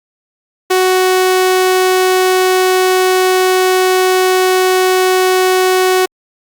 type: tone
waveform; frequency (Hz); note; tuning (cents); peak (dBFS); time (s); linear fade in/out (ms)
sawtooth; 371.3; F#4; +6; -5; 0.7-6.06; 10
effects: Opus 48 kbps